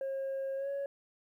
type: tone with pitch glide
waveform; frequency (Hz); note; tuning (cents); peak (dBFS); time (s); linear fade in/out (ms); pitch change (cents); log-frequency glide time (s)
sine; 540 to 557.8; C#5 to C#5; -45 to +11; -31; 0.01-0.86; 2; +56; 0.56-0.69
effects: tanh soft clip ceiling -32 dBFS + 12-bit